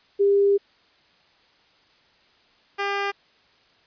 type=tone pair in turn; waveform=sine / 10% pulse; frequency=400.4 / 400.4 Hz; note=G4 / G4; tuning=+37 / +37 cents; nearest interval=unison; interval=0 cents; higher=neither; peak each=-15 dBFS; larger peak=neither; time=0.19-0.58 / 2.78-3.12 s; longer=first; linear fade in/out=20 ms; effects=white hiss -59 dBFS RMS until 3.86 s + resampled to 11025 Hz